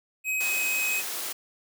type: tone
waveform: square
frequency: 2534 Hz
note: D#7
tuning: 31 cents sharp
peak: -26 dBFS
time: 0.24-1.03 s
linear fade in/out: 50 ms
type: high-pass noise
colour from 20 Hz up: white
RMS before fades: -33 dBFS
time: 0.4-1.33 s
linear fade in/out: 10 ms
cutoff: 260 Hz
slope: 24 dB/octave
effects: none